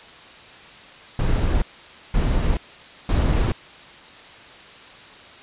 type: noise bursts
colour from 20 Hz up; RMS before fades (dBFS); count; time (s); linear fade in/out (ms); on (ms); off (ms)
brown; -19; 3; 1.19-3.52; 2; 430; 520
effects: white hiss -43 dBFS RMS until 5.42 s + resampled to 8000 Hz